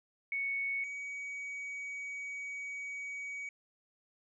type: tone pair in turn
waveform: sine / triangle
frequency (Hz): 2219 / 2260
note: C#7 / C#7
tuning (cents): +1 / +33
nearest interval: unison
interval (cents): 32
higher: second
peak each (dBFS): -32 / -37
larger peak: first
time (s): 0.32-0.84 / 0.84-3.49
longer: second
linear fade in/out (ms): 2
effects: resampled to 22050 Hz